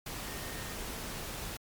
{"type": "tone in noise", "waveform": "sine", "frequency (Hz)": 1842, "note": "A#6", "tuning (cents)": -21, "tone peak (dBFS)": -50, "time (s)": [0.26, 0.75], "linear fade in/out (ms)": 5, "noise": "pink", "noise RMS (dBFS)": -40, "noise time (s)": [0.06, 1.57], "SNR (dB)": -13, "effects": ["MP3 96 kbps"]}